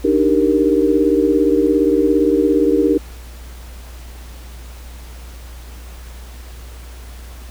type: chord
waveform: sine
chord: Eb major seventh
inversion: third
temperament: equal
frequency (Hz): 293.7 / 311.1 / 392 / 466.2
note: D4 / Eb4 / G4 / Bb4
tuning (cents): 0 / 0 / 0 / 0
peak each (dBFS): -17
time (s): 0.04-2.98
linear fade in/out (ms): 10
effects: added 60 Hz sine -32 dBFS peak until 7.5 s + pink hiss -42 dBFS RMS until 7.5 s